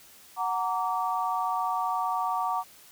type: chord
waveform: sine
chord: Gb augmented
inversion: none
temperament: just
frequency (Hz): 740 / 925 / 1156.2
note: Gb5 / Bb5 / D6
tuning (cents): 0 / -14 / -27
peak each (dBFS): -30 / -30 / -30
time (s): 0.36-2.64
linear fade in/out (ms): 50
effects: white hiss -53 dBFS RMS until 2.91 s